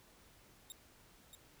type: tone with echo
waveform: 15% pulse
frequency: 3708 Hz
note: A#7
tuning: 10 cents flat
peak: -39 dBFS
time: 0.7-0.72 s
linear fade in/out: 0 ms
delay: 630 ms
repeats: 1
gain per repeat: -6 dB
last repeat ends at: 1.35 s
effects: pink hiss -64 dBFS RMS until 1.6 s